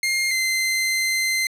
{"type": "tone pair in turn", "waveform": "sawtooth", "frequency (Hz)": [2120, 2073], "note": ["C7", "C7"], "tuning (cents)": [22, -17], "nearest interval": "unison", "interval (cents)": 39, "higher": "first", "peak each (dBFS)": -16, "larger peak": "neither", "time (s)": [[0.03, 0.31], [0.31, 1.47]], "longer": "second", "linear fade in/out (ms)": 2, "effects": ["low-pass 12000 Hz 12 dB/octave"]}